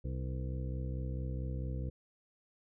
harmonic tone with a mistuned harmonic, 64.5 Hz, C2, 24 cents flat, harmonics 1 / 2 / 3 / 4 / 5 / 7 / 8, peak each -37 / -39 / -47 / -51 / -50 / -53 / -51 dBFS, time 0.04-1.9 s, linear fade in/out 10 ms, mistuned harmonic 8, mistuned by -30 cents, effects none

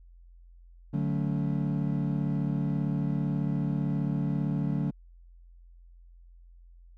triangle chord, D major seventh, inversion none, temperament equal with one note detuned, 146.83 / 185 / 220 / 282.5 Hz, D3 / F#3 / A3 / C#4, 0 / 0 / 0 / +33 cents, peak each -27 / -30 / -32 / -33 dBFS, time 0.93-4.91 s, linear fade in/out 10 ms, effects added 43 Hz sine -50 dBFS peak until 6.97 s

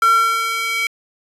square tone with high-pass filter sweep, 454 Hz, A#4, 46 cents flat, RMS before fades -17 dBFS, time 0.02-0.87 s, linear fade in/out 2 ms, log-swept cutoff 1300 to 2100 Hz, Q 6.1, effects resampled to 32000 Hz

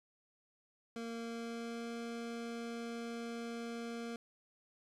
25% pulse tone with pitch glide, 230.8 to 233.1 Hz, A#3 to A#3, -17 to 0 cents, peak -37 dBFS, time 0.96-4.16 s, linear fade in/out 2 ms, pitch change +17 cents, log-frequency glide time 1.15-1.9 s, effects low-pass 8000 Hz 12 dB/octave + 12-bit

